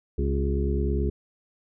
harmonic tone with a mistuned harmonic, 69.3 Hz, C#2, in tune, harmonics 1 / 2 / 3 / 4 / 5 / 6, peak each -24 / -32 / -32 / -36 / -32 / -32 dBFS, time 0.18-1.1 s, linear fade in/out 5 ms, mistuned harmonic 5, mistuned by +54 cents, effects none

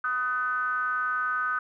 triangle ring-modulated tone, 130 Hz, C3, 11 cents flat, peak -20 dBFS, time 0.04-1.59 s, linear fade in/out 5 ms, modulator 1380 Hz, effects none

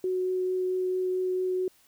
sine tone with vibrato, 369.2 Hz, F#4, 4 cents flat, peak -25 dBFS, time 0.04-1.68 s, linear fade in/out 2 ms, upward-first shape triangle, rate 4.5 Hz, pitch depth 8 cents each way, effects white hiss -62 dBFS RMS until 1.87 s

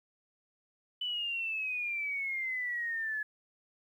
sine exponential sweep, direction down, 3000 to 1702 Hz, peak -32 dBFS, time 1.01-3.23 s, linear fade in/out 5 ms, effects 11-bit

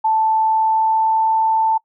sine tone with pitch glide, 880 to 886.6 Hz, A5 to A5, 0 to +13 cents, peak -13 dBFS, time 0.04-1.78 s, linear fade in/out 10 ms, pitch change +13 cents, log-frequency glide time 0.42-1.33 s, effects noise-tail reverb RT60 0.1 s tail -23 dB re dry

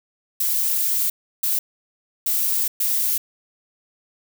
violet noise bursts at uneven times, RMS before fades -21 dBFS, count 4, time 0.4-1.1 / 1.43-1.59 / 2.26-2.68 / 2.8-3.18 s, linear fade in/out 5 ms, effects none

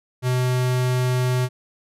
square tone, 126.3 Hz, B2, 39 cents sharp, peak -19 dBFS, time 0.22-1.49 s, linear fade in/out 50 ms, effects resampled to 32000 Hz

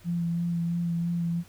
sine tone with vibrato, 170.5 Hz, F3, 41 cents flat, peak -25 dBFS, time 0.04-1.44 s, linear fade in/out 50 ms, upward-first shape sine, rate 3 Hz, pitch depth 18 cents each way, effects added 93 Hz sine -55 dBFS peak until 1.48 s + pink hiss -56 dBFS RMS until 1.48 s

